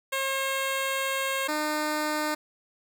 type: tone pair in turn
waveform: 10% pulse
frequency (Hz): 538 / 303.7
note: C5 / D#4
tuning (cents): +48 / -42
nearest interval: minor seventh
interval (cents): 990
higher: first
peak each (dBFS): -18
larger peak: neither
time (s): 0.12-1.48 / 1.48-2.35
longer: first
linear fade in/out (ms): 10
effects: none